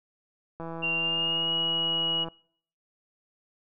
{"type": "click train", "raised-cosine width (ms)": 1, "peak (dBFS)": -24, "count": 279, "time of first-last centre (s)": [0.6, 2.285], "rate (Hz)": 165}
{"type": "tone with pitch glide", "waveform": "sine", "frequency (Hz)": [2772, 2903], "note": ["F7", "F#7"], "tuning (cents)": [-14, -34], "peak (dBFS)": -25, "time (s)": [0.82, 2.25], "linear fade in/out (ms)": 20, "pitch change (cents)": 80, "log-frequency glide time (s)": [0.95, 1.53]}
{"effects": ["noise-tail reverb RT60 0.6 s tail -25 dB re dry"]}